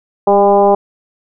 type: tone with frequency modulation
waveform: sine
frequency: 603 Hz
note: D5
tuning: 46 cents sharp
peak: -6 dBFS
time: 0.27-0.75 s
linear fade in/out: 5 ms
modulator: 202 Hz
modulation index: 1.5
effects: none